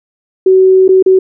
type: tone with dropouts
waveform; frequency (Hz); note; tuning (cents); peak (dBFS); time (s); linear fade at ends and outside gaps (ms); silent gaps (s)
sine; 376.8; F#4; +32; -3; 0.46-1.19; 5; 0.88-0.889 / 1.026-1.061
effects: none